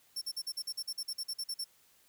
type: tone bursts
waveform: sawtooth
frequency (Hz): 5420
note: E8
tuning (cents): +47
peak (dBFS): -32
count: 15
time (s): 0.16-1.644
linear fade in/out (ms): 10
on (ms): 56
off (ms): 46
effects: white hiss -66 dBFS RMS until 2.08 s